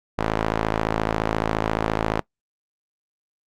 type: tone with band-pass filter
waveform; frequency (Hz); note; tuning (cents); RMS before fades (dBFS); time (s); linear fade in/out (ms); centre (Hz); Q
sawtooth; 54.4; A1; -19; -24; 0.18-2.21; 10; 850; 0.65
effects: noise-tail reverb RT60 0.1 s tail -20 dB re dry + Opus 48 kbps